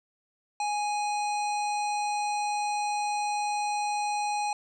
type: harmonic tone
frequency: 830.6 Hz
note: G#5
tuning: in tune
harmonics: 1 / 3 / 5 / 7 / 9 / 10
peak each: -27 / -37 / -41 / -44 / -46 / -47 dBFS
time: 0.6-4.53 s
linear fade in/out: 2 ms
effects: 11-bit